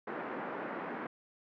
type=band-pass noise; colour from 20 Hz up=pink; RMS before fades=-40 dBFS; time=0.07-1.07 s; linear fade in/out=5 ms; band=220 to 1800 Hz; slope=24 dB/octave; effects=none